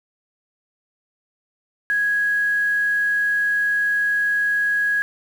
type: tone with quantisation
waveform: sine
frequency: 1661.2 Hz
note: G#6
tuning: in tune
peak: -17 dBFS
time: 1.9-5.02 s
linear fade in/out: 0 ms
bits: 7
effects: none